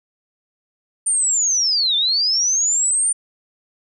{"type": "linear two-way sweep", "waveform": "sine", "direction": "down then up", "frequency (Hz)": [9110, 3500, 9110], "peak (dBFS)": -15, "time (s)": [1.06, 3.13], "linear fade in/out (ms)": 10, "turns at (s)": 1.96, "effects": []}